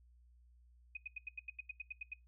sine tone bursts, 2504 Hz, D#7, 10 cents sharp, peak -40 dBFS, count 12, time 0.95-2.136 s, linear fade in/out 5 ms, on 20 ms, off 86 ms, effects noise-tail reverb RT60 0.2 s tail -21 dB re dry + added 60 Hz sine -62 dBFS peak until 2.27 s

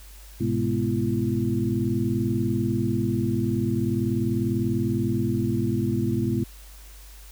sine tone cluster, 106.5 / 126.9 / 208.7 / 248.5 / 337.8 Hz, G#2 / B2 / G#3 / B3 / E4, +44 / +47 / +9 / +11 / +42 cents, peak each -28 dBFS, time 0.4-6.44 s, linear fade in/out 10 ms, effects added 50 Hz sine -43 dBFS peak until 7.31 s + white hiss -50 dBFS RMS until 7.31 s

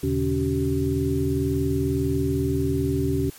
sine tone cluster, 79.6 / 121.2 / 141.4 / 280.6 / 382.7 Hz, D#2 / B2 / C#3 / C#4 / G4, +40 / -32 / +35 / +21 / -42 cents, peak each -27 / -31 / -27 / -25 / -26 dBFS, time 0.03-3.3 s, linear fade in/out 5 ms, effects white hiss -46 dBFS RMS until 3.38 s + MP3 64 kbps

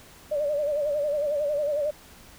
sine tone with vibrato, 587.3 Hz, D5, in tune, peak -23 dBFS, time 0.31-1.91 s, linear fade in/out 10 ms, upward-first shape sine, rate 11 Hz, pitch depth 70 cents each way, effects pink hiss -50 dBFS RMS until 2.38 s

